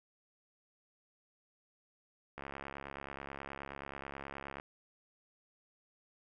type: click train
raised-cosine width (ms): 0.5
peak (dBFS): -28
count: 155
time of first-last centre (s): 2.38-4.599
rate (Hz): 69.4
effects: none